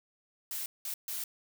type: noise bursts at uneven times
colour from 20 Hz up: blue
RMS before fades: -37 dBFS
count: 3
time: 0.51-0.66 / 0.85-0.94 / 1.08-1.24 s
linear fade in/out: 2 ms
effects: none